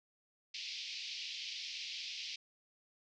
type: band-pass noise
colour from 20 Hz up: white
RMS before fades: -44 dBFS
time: 0.54-2.36 s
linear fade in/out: 5 ms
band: 2300 to 5300 Hz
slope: 48 dB/octave
effects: none